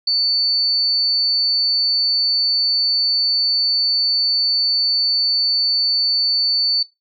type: tone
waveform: sine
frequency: 4500 Hz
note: C#8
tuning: 25 cents sharp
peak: -14 dBFS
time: 0.07-6.83 s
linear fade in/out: 5 ms
effects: noise-tail reverb RT60 0.2 s tail -21 dB re dry